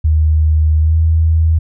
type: tone with pitch glide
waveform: sine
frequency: 77.78 to 80.57 Hz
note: D#2 to E2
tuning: 0 to -39 cents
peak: -8 dBFS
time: 0.04-1.59 s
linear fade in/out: 10 ms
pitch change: +61 cents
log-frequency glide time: 0.81-0.96 s
effects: none